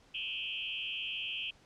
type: tone with frequency modulation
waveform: sine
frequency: 2866 Hz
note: F7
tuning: 44 cents sharp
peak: -35 dBFS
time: 0.14-1.51 s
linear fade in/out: 10 ms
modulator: 106 Hz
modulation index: 3.4
effects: pink hiss -63 dBFS RMS until 1.65 s + low-pass 6000 Hz 12 dB/octave